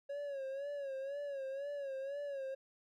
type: tone with vibrato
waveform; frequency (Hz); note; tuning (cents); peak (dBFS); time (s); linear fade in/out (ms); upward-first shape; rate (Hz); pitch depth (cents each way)
triangle; 554.4; C#5; 0; -37; 0.09-2.55; 10; sine; 2; 74
effects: none